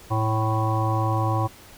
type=harmonic tone; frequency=110 Hz; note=A2; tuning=in tune; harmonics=1 / 3 / 5 / 7 / 9 / 10; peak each=-22 / -30 / -32 / -29 / -29 / -31 dBFS; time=0.1-1.48 s; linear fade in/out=20 ms; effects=pink hiss -47 dBFS RMS until 1.77 s